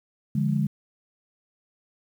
sine chord, D diminished, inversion none, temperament equal, 146.83 / 174.61 / 207.7 Hz, D3 / F3 / Ab3, 0 / 0 / 0 cents, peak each -24 / -29 / -25 dBFS, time 0.35-0.67 s, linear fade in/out 5 ms, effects 9-bit

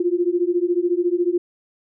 sine beating tone pair, 344.5 / 358.5 Hz, F4 / F4, -24 / +45 cents, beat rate 14 Hz, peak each -20 dBFS, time 0-1.38 s, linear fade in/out 5 ms, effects none

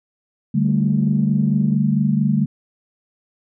sine chord, D suspended fourth, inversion none, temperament just, 146.83 / 195.78 / 220.2 Hz, D3 / G3 / A3, 0 / -2 / +2 cents, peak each -19 dBFS, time 0.54-2.46 s, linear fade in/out 10 ms
white band-pass noise, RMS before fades -37 dBFS, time 0.64-1.76 s, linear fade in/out 10 ms, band 130 to 320 Hz, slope 24 dB/octave
effects none

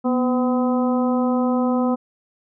harmonic tone with a mistuned harmonic, 253.9 Hz, B3, 48 cents sharp, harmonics 1 / 2 / 3 / 4 / 5, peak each -18 / -24 / -28 / -30 / -32 dBFS, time 0.04-1.96 s, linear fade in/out 20 ms, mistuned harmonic 1, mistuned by -59 cents, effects none

